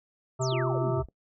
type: harmonic tone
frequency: 130 Hz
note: C3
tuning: 11 cents flat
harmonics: 1 / 3 / 5 / 7 / 9 / 10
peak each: -28 / -32 / -32 / -38 / -39 / -41 dBFS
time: 0.39-1.03 s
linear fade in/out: 20 ms
type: exponential sweep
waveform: sine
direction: down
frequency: 8040 to 50.8 Hz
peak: -35 dBFS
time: 0.41-1.06 s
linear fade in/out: 10 ms
type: click train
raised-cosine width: 2 ms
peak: -36 dBFS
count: 4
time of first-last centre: 0.43-1.086 s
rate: 4.57 Hz
type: tone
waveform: sine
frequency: 349.2 Hz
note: F4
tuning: in tune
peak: -32 dBFS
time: 0.52-1 s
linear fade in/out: 2 ms
effects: noise-tail reverb RT60 0.1 s tail -20 dB re dry